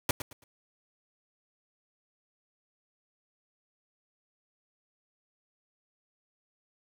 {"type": "noise with echo", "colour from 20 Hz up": "pink", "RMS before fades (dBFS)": -26, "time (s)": [0.09, 0.11], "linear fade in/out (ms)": 2, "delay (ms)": 110, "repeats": 3, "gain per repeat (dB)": -11, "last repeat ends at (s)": 0.44, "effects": []}